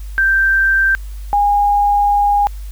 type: tone pair in turn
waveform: sine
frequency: 1568 / 817.3 Hz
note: G6 / G#5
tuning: 0 / -28 cents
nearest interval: major seventh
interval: 1128 cents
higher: first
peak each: -10 dBFS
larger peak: neither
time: 0.18-0.95 / 1.33-2.47 s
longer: second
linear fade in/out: 0 ms
effects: added 50 Hz sine -25 dBFS peak until 2.71 s + white hiss -46 dBFS RMS until 2.71 s